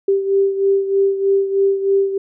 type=beating tone pair; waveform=sine; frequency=392 / 395.2 Hz; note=G4 / G4; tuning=0 / +14 cents; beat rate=3.2 Hz; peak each=-14 / -20 dBFS; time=0.08-2.18 s; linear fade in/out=5 ms; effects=none